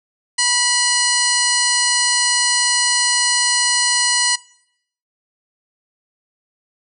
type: harmonic tone with a mistuned harmonic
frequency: 977 Hz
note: B5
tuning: 19 cents flat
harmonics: 1 / 2 / 3 / 4 / 5 / 6 / 7 / 8 / 9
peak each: -26 / -21 / -24 / -20 / -24 / -25 / -26 / -25 / -21 dBFS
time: 0.38-4.36 s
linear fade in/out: 10 ms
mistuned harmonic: 4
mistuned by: +110 cents
effects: noise-tail reverb RT60 0.7 s tail -21 dB re dry